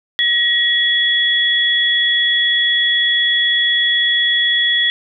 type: tone pair together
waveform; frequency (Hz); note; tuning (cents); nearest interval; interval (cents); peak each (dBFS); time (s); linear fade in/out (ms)
sine; 1906 / 3366; A#6 / G#7; +38 / +23; minor seventh; 985; -16 / -14; 0.19-4.9; 0
effects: none